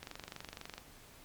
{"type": "click train", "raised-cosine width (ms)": 0.2, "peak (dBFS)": -26, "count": 19, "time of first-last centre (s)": [0.03, 0.78], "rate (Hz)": 24, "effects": ["pink hiss -57 dBFS RMS until 1.24 s", "MP3 96 kbps"]}